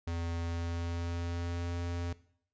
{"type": "tone with pitch glide", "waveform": "square", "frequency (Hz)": [84.4, 86.37], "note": ["E2", "F2"], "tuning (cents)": [41, -19], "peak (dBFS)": -34, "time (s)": [0.07, 2.13], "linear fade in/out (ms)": 5, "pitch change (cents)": 40, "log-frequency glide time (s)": [0.39, 1.75], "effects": ["noise-tail reverb RT60 0.6 s tail -18 dB re dry", "resampled to 16000 Hz"]}